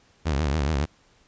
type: tone with vibrato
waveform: sawtooth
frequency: 73.42 Hz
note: D2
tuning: in tune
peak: -18 dBFS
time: 0.25-0.86 s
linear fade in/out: 20 ms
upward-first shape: triangle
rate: 7.1 Hz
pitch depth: 210 cents each way
effects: pink hiss -60 dBFS RMS until 1.27 s + resampled to 16000 Hz